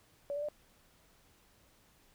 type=tone with pitch steps; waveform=sine; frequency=570 / 583 / 596.3 Hz; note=C#5 / D5 / D5; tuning=+48 / -13 / +26 cents; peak=-34 dBFS; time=0.3-0.486 s; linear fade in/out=0 ms; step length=62 ms; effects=pink hiss -66 dBFS RMS until 2.14 s